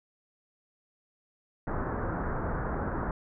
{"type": "low-pass noise", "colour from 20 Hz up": "pink", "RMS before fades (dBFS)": -32, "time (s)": [1.67, 3.11], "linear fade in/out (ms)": 2, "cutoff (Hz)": 1600, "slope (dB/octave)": 48, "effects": []}